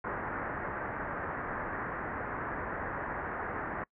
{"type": "low-pass noise", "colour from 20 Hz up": "white", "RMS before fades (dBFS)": -37, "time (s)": [0.04, 3.84], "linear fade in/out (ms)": 5, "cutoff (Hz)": 1800, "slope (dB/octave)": 48, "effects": ["noise-tail reverb RT60 0.1 s tail -25 dB re dry"]}